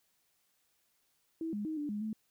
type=tone with pitch steps; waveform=sine; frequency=325.4 / 207.2 / 314.1 / 293.9 / 208.1 / 217.6 Hz; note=E4 / G#3 / D#4 / D4 / G#3 / A3; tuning=-22 / -4 / +16 / +1 / +4 / -19 cents; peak=-34 dBFS; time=1.41-2.13 s; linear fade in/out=2 ms; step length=120 ms; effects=white hiss -75 dBFS RMS until 2.3 s